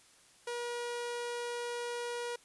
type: tone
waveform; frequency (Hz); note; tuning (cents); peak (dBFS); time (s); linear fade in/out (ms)
sawtooth; 479.4; A#4; +48; -32; 0.47-2.36; 5
effects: white hiss -62 dBFS RMS until 2.44 s + resampled to 24000 Hz